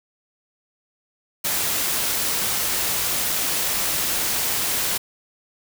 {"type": "noise", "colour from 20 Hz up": "white", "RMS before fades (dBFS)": -23, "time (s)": [1.44, 4.98], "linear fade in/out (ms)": 10, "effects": []}